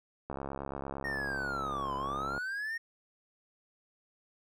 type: click train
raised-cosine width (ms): 1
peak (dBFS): -24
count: 144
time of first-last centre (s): 0.3-2.378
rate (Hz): 68.8
type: linear two-way sweep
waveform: triangle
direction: down then up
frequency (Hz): 1864.7 to 991 to 1864.7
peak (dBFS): -32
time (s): 1.04-2.78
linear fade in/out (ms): 10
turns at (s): 1.95
effects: none